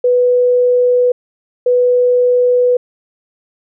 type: tone bursts at uneven times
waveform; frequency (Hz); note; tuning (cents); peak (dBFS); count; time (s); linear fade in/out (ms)
sine; 493.9; B4; 0; -8; 2; 0.04-1.12 / 1.66-2.77; 5
effects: none

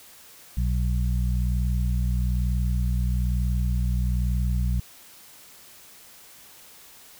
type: harmonic tone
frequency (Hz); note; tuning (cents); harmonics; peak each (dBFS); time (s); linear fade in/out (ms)
61.1; B1; -18; 1 / 2 / 3; -22 / -28 / -32; 0.57-4.8; 5
effects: white hiss -49 dBFS RMS until 7.19 s

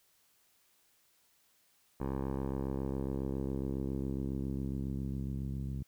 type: tone with low-pass filter sweep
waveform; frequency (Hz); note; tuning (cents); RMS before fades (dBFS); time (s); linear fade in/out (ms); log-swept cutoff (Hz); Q
10% pulse; 67.3; C2; +49; -36; 2-5.83; 5; 940 to 150; 1.1
effects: white hiss -70 dBFS RMS until 5.87 s

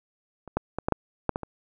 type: clicks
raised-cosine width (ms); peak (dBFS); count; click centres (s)
1; -27 / -10 / -15 / -10 / -7 / -8 / -14 / -20; 8; 0.477 / 0.57 / 0.786 / 0.885 / 0.923 / 1.293 / 1.359 / 1.433
effects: none

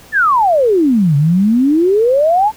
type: exponential two-way sweep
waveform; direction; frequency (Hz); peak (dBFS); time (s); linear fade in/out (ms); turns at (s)
sine; down then up; 1817 to 138.59 to 896; -8; 0.12-2.52; 50; 1.16
effects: pink hiss -41 dBFS RMS until 2.56 s

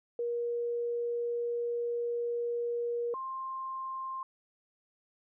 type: tone pair in turn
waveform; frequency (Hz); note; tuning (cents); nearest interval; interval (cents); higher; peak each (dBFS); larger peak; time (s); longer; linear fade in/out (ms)
sine; 474.8 / 1055.2; A#4 / C6; +32 / +14; octave + major second; 1382; second; -30 / -35; first; 0.19-3.14 / 3.14-4.23; first; 2
effects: none

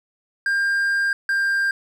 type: tone pair in turn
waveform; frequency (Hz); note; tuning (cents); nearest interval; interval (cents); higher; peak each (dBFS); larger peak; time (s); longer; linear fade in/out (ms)
triangle; 1600 / 1593.1; G6 / G6; +35 / +28; unison; 7; first; -16; neither; 0.46-1.13 / 1.29-1.71; first; 2
effects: none

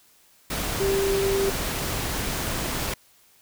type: tone in noise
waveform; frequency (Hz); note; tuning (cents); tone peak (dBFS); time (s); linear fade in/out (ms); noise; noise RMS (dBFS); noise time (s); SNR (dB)
sine; 392; G4; 0; -21; 0.8-1.5; 5; pink; -28; 0.5-2.94; +4
effects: white hiss -58 dBFS RMS until 3.41 s

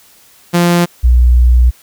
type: tone pair in turn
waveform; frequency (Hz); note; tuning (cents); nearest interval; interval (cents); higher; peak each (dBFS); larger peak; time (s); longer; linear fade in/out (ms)
sawtooth / sine; 173.5 / 60.95; F3 / B1; -11 / -22; octave + tritone; 1811; first; -4; neither; 0.53-0.86 / 1.03-1.71; second; 20
effects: white hiss -45 dBFS RMS until 1.82 s

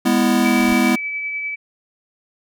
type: chord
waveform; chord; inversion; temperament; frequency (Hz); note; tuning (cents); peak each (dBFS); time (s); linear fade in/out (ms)
square; E major; first; equal with one note detuned; 205.6 / 246.9 / 329.6; G#3 / B3 / E4; -17 / 0 / 0; -20 / -17 / -21; 0.05-0.96; 10
type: noise with exponential growth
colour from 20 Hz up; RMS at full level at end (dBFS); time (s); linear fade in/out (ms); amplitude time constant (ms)
brown; -35; 0.13-0.73; 1; 130
type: tone with tremolo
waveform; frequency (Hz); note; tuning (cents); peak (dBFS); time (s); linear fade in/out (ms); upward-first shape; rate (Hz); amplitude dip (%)
sine; 2300; D7; -37; -21; 0.44-1.56; 20; triangle; 10; 30
effects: none

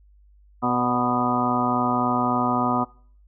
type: harmonic tone with a mistuned harmonic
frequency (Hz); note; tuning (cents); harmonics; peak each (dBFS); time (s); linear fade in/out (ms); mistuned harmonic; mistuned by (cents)
123.47; B2; 0; 1 / 2 / 3 / 4 / 5 / 6 / 7 / 8 / 9 / 10; -33 / -24 / -33 / -36 / -33 / -26 / -35 / -27 / -34 / -26; 0.62-2.85; 20; 5; -35
effects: noise-tail reverb RT60 0.5 s tail -23 dB re dry + added 50 Hz sine -51 dBFS peak until 3.27 s

